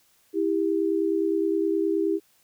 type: tone pair together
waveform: sine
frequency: 327.4 / 397 Hz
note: E4 / G4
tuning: -12 / +22 cents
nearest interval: minor third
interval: 334 cents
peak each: -24 dBFS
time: 0.33-2.2 s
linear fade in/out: 50 ms
effects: white hiss -63 dBFS RMS until 2.43 s